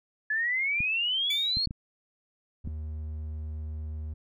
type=exponential sweep; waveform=sine; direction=up; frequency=1704 to 4400 Hz; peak=-25 dBFS; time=0.3-1.66 s; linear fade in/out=5 ms
type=clicks; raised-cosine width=5 ms; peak=-23 dBFS; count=5; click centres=0.805 / 1.571 / 1.673 / 1.709 / 2.674 s
type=tone with exponential decay; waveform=45% pulse; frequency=2297 Hz; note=D7; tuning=39 cents flat; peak=-30 dBFS; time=1.3-1.64 s; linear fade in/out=5 ms; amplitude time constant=72 ms
type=tone; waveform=triangle; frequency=77.1 Hz; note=D#2; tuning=15 cents flat; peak=-31 dBFS; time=2.64-4.14 s; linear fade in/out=10 ms
effects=none